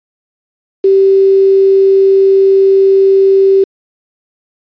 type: tone with quantisation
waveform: sine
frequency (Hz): 388.1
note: G4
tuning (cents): -17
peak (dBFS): -4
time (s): 0.84-3.64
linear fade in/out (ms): 5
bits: 5
effects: resampled to 11025 Hz